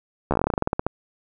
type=slowing click train; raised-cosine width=1 ms; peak=-7 dBFS; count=17; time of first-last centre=0.31-0.866 s; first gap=13 ms; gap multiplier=1.12; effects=none